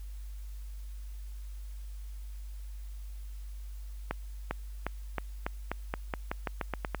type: accelerating click train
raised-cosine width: 0.5 ms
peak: -16 dBFS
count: 14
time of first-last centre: 4.11-6.947 s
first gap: 400 ms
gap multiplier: 0.89
effects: added 50 Hz sine -39 dBFS peak until 7 s + white hiss -61 dBFS RMS until 7 s